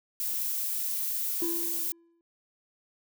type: noise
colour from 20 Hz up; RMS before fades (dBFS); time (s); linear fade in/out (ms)
violet; -31; 0.2-1.92; 0
type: tone with exponential decay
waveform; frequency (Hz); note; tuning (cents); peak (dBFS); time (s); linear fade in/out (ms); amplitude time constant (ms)
triangle; 337; E4; +38; -26; 1.42-2.21; 1; 170
effects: none